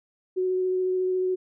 sine tone with vibrato, 370 Hz, F#4, in tune, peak -22 dBFS, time 0.36-1.36 s, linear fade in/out 20 ms, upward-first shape sine, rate 14 Hz, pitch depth 10 cents each way, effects none

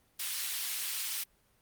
pink high-pass noise, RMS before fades -35 dBFS, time 0.19-1.24 s, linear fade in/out 10 ms, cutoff 2900 Hz, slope 12 dB/octave, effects pink hiss -69 dBFS RMS until 1.61 s + Opus 32 kbps

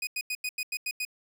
sawtooth tone bursts, 2489 Hz, D#7, in tune, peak -26 dBFS, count 8, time 0.02-1.051 s, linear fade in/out 5 ms, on 51 ms, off 89 ms, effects none

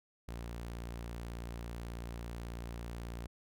sawtooth tone, 58.27 Hz, A#1, in tune, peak -37 dBFS, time 0.28-3.27 s, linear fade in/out 5 ms, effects none

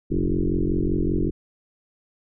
sine tone with frequency modulation, 164.81 Hz, E3, in tune, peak -19 dBFS, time 0.1-1.31 s, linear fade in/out 20 ms, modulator 45.2 Hz, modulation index 4.7, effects none

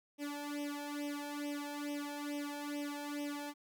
sawtooth tone with flanger, 290.3 Hz, D4, 20 cents flat, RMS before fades -41 dBFS, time 0.18-3.54 s, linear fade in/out 50 ms, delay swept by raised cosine 0.34 to 1.24 ms, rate 2.3 Hz, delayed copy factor +1, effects none

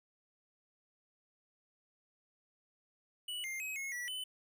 square tone with pitch steps, 2949 / 2109 / 2542 / 2173 / 1947 / 3020 Hz, F#7 / C7 / D#7 / C#7 / B6 / F#7, -6 / +13 / +36 / -35 / -25 / +35 cents, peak -39 dBFS, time 3.28-4.24 s, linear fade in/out 5 ms, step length 160 ms, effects none

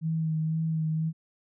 sine tone with vibrato, 159.4 Hz, D#3, 42 cents sharp, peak -25 dBFS, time 0.01-1.13 s, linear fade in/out 50 ms, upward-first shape sine, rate 2 Hz, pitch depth 22 cents each way, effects none

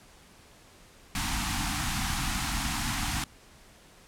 pink band-stop noise, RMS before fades -30 dBFS, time 1.15-3.24 s, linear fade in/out 2 ms, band 310 to 710 Hz, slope 96 dB/octave, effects pink hiss -55 dBFS RMS until 4.07 s + low-pass 11000 Hz 12 dB/octave

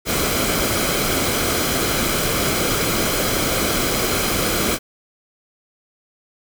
pink noise with comb filter, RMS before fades -20 dBFS, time 0.05-4.79 s, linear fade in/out 50 ms, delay 1.1 ms, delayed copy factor -0.5, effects none

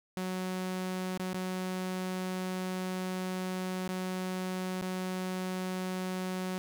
sawtooth tone with dropouts, 185 Hz, F#3, in tune, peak -29 dBFS, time 0.17-6.58 s, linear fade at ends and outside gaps 0 ms, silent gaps 1.176-1.196 / 1.333-1.343 / 3.878-3.89 / 4.813-4.822 s, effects none

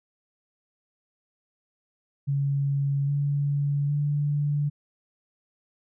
sine tone with pitch steps, 140 / 142.86 / 145.78 Hz, C#3 / D3 / D3, +18 / -47 / -12 cents, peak -22 dBFS, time 2.27-4.7 s, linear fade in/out 20 ms, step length 810 ms, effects none

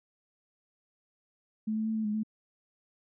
sine tone with pitch steps, 217 / 218.6 / 221 / 219 / 210.4 / 216.9 Hz, A3 / A3 / A3 / A3 / G#3 / A3, -24 / -11 / +8 / -8 / +23 / -25 cents, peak -28 dBFS, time 1.67-2.234 s, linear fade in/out 10 ms, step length 94 ms, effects none

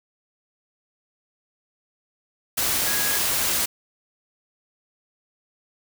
sine tone in noise, 1656 Hz, G#6, 5 cents flat, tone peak -30 dBFS, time 2.86-3.18 s, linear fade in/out 10 ms, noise white, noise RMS -23 dBFS, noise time 2.57-3.66 s, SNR -10 dB, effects none

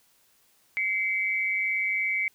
sine tone pair together, 2081 / 2278 Hz, C7 / C#7, -10 / +47 cents, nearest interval major second, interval 157 cents, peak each -27 dBFS, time 0.77-2.28 s, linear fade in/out 0 ms, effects white hiss -64 dBFS RMS until 2.34 s

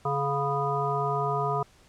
harmonic tone with a mistuned harmonic, 140.9 Hz, C#3, 29 cents sharp, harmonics 1 / 3 / 5 / 7 / 9, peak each -31 / -31 / -31 / -31 / -31 dBFS, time 0.05-1.63 s, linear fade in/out 5 ms, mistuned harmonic 9, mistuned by -45 cents, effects pink hiss -58 dBFS RMS until 1.88 s + low-pass 9000 Hz 12 dB/octave

